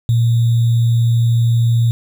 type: tone with sample-and-hold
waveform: sine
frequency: 116.54 Hz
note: A#2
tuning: in tune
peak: -10 dBFS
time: 0.09-1.91 s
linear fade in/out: 0 ms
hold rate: 3675 Hz
effects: none